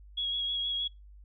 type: tone with vibrato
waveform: sine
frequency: 3322 Hz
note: G#7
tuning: in tune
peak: -29 dBFS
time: 0.17-0.88 s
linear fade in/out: 10 ms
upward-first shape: sine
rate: 6.4 Hz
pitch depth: 20 cents each way
effects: noise-tail reverb RT60 0.2 s tail -23 dB re dry + added 50 Hz sine -49 dBFS peak until 1.24 s